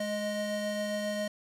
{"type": "tone pair together", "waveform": "square", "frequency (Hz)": [209.9, 622.3], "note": ["G#3", "D#5"], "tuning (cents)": [19, 0], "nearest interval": "octave + perfect fifth", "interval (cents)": 1881, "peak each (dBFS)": [-36, -33], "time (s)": [0, 1.28], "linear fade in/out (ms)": 5, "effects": ["low-pass 11000 Hz 12 dB/octave", "11-bit"]}